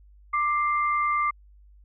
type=tone pair together; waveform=sine; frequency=1181.8 / 2093 Hz; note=D6 / C7; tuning=+10 / 0 cents; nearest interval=minor seventh; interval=990 cents; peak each=-22 / -29 dBFS; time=0.33-1.31 s; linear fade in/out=10 ms; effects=added 50 Hz sine -50 dBFS peak until 1.84 s